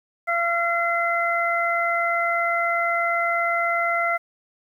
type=harmonic tone; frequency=683 Hz; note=F5; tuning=39 cents flat; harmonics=1 / 2 / 3; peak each=-24 / -24 / -24 dBFS; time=0.27-4.18 s; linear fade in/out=20 ms; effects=9-bit